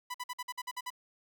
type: tone bursts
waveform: sawtooth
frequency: 993 Hz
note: B5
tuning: 9 cents sharp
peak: -32 dBFS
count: 9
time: 0.1-0.904 s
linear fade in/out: 10 ms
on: 44 ms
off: 51 ms
effects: none